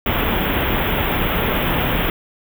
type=band-stop noise; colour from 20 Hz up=pink; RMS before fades=-19 dBFS; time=0.06-2.1 s; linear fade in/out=2 ms; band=3500 to 13000 Hz; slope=96 dB/octave; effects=none